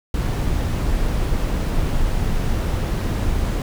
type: noise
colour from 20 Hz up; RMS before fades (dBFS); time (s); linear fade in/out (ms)
brown; -20; 0.14-3.62; 2
effects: none